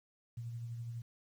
sine tone with tremolo, 117.4 Hz, A#2, 13 cents sharp, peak -38 dBFS, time 0.37-1.02 s, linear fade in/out 5 ms, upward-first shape triangle, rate 12 Hz, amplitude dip 40%, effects 11-bit

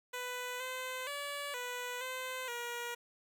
10% pulse tone with pitch steps, 496.8 / 513 / 573 / 493.3 / 514 / 477 Hz, B4 / C5 / D5 / B4 / C5 / A#4, +10 / -34 / -43 / -2 / -31 / +40 cents, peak -30 dBFS, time 0.13-2.95 s, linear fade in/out 10 ms, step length 470 ms, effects 12-bit

